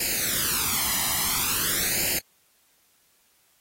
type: noise with flanger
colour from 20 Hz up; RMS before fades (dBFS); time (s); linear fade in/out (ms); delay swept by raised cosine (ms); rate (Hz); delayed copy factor
white; -25; 0-2.19; 5; 0.42 to 1.01; 0.48; +0.85
effects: white hiss -64 dBFS RMS until 3.6 s + AAC 48 kbps